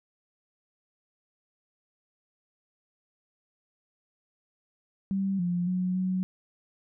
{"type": "tone with pitch steps", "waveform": "sine", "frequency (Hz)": [194.3, 175.9, 182.8, 185.6], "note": ["G3", "F3", "F#3", "F#3"], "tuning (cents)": [-15, 13, -21, 6], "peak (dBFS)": -25, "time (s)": [5.11, 6.23], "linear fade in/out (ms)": 0, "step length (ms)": 280, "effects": []}